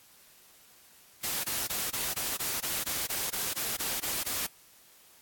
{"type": "noise bursts", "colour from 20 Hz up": "white", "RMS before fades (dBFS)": -32, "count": 14, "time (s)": [1.23, 4.469], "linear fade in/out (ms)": 10, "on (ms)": 210, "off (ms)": 23, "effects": ["white hiss -58 dBFS RMS until 5.21 s", "AAC 64 kbps"]}